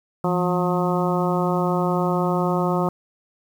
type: harmonic tone with a mistuned harmonic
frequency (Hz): 179.6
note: F3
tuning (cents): +49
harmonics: 1 / 2 / 3 / 4 / 5 / 6 / 7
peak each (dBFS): -22 / -25 / -27 / -28 / -29 / -30 / -30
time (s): 0.24-2.89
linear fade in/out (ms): 2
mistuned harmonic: 1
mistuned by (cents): -85
effects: 8-bit